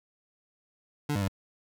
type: tone with pitch steps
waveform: 25% pulse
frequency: 146.9 / 100.4 / 96.7 Hz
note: D3 / G2 / G2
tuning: +1 / +42 / -23 cents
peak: -23 dBFS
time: 1.09-1.282 s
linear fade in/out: 5 ms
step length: 64 ms
effects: none